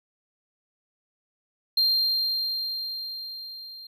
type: tone with level ramp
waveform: triangle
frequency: 4185 Hz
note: C8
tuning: in tune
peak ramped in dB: -17 to -39 dBFS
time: 1.77-3.87 s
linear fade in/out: 5 ms
effects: none